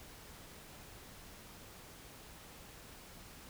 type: silence
effects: pink hiss -54 dBFS RMS until 3.49 s